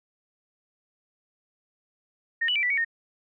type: tone with pitch steps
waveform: sine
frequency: 1843 / 2956 / 2333 / 1969 / 2242 / 1843 Hz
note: A#6 / F#7 / D7 / B6 / C#7 / A#6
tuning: -20 / -2 / -12 / -6 / +19 / -20 cents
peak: -22 dBFS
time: 2.41-2.848 s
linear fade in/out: 10 ms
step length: 73 ms
effects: none